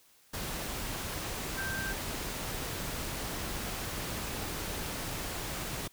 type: tone in noise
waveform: sine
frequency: 1568 Hz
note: G6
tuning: in tune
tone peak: -35 dBFS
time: 1.57-1.93 s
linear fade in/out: 10 ms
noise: pink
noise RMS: -37 dBFS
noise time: 0.33-5.88 s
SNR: -1 dB
effects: white hiss -63 dBFS RMS until 5.92 s